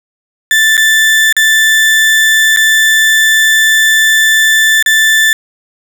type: tone with dropouts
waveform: 35% pulse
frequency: 1763 Hz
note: A6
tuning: 3 cents sharp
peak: -4 dBFS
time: 0.51-5.33 s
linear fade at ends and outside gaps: 1 ms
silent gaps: 0.769-0.777 / 1.326-1.366 / 2.563-2.571 / 4.826-4.861 s
effects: none